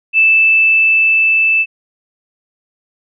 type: tone with level ramp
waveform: sine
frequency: 2637 Hz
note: E7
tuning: in tune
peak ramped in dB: -6 to -9 dBFS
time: 0.13-1.66 s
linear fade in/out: 50 ms
effects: none